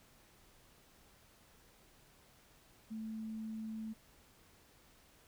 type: tone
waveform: sine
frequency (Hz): 220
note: A3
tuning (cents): 0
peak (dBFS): -40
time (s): 2.9-3.94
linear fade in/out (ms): 20
effects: pink hiss -65 dBFS RMS until 5.27 s